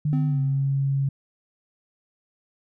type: tone with pitch glide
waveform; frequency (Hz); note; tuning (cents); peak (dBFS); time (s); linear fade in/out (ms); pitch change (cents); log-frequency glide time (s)
sine; 150 to 137.55; D3 to C#3; +37 to -13; -20; 0.05-1.09; 5; -150; 0.27-0.4
type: tone with exponential decay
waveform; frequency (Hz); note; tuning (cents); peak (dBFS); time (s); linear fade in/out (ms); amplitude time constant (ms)
triangle; 257.1; C4; -30; -21; 0.13-0.92; 0; 170
effects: none